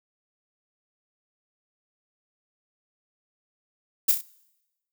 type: noise with echo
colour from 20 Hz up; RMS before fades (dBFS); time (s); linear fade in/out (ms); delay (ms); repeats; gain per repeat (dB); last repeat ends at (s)
violet; -18; 4.08-4.12; 10; 32; 3; -6; 4.216
effects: noise-tail reverb RT60 1.0 s tail -24 dB re dry